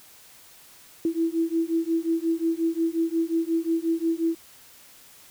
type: beating tone pair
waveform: sine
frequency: 327 / 332.6 Hz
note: E4 / E4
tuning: -14 / +16 cents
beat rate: 5.6 Hz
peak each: -25 dBFS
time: 1.05-4.35 s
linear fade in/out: 2 ms
effects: white hiss -51 dBFS RMS until 5.3 s